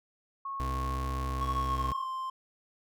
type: tone with tremolo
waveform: sine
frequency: 1095 Hz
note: C#6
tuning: 22 cents flat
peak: -34 dBFS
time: 0.45-2.05 s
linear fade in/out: 5 ms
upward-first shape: square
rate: 0.99 Hz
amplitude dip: 25%
type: tone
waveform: 35% pulse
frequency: 65.3 Hz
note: C2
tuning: 3 cents flat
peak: -30 dBFS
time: 0.6-1.92 s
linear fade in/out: 0 ms
type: tone with pitch glide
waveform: triangle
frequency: 1108 to 1050 Hz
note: C#6 to C6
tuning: -1 to +6 cents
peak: -31 dBFS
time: 1.41-2.3 s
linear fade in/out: 5 ms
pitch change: -93 cents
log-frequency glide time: 1.55-2.04 s
effects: none